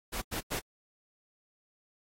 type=noise bursts; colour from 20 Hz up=pink; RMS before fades=-35 dBFS; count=3; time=0.12-0.602 s; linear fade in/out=20 ms; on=100 ms; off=91 ms; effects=AAC 48 kbps